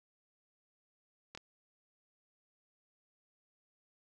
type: clicks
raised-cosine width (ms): 0.2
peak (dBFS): -28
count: 2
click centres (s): 1.35 / 1.375
effects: none